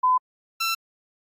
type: tone pair in turn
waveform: sine / 15% pulse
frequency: 1012 / 1343.1 Hz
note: B5 / E6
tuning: +42 / +32 cents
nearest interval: perfect fourth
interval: 490 cents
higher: second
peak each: -16 dBFS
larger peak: neither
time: 0.03-0.18 / 0.6-0.75 s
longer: neither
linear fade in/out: 10 ms
effects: AAC 48 kbps